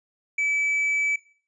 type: tone with tanh clipping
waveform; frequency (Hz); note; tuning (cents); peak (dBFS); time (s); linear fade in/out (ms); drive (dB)
triangle; 2300; D7; -37; -22; 0.38-1.16; 5; 7
effects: noise-tail reverb RT60 0.5 s tail -20 dB re dry + resampled to 22050 Hz